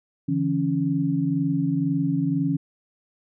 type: tone cluster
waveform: sine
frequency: 145 / 167 / 276.8 Hz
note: D3 / E3 / C#4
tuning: -22 / +23 / -2 cents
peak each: -27 / -25 / -23 dBFS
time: 0.28-2.57 s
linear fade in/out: 10 ms
effects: none